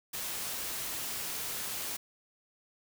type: noise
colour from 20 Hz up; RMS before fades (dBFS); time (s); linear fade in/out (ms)
white; -37; 0.13-1.97; 10
effects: none